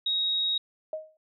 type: tone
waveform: sine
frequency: 3782 Hz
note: A#7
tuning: 24 cents sharp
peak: -24 dBFS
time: 0.06-0.58 s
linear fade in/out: 5 ms
type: tone with exponential decay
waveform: sine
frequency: 626 Hz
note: D#5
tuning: 10 cents sharp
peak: -27 dBFS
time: 0.93-1.17 s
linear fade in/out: 2 ms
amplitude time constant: 51 ms
effects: none